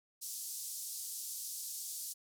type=band-pass noise; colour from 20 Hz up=white; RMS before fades=-43 dBFS; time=0.21-2.14 s; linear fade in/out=20 ms; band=4900 to 13000 Hz; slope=24 dB/octave; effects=none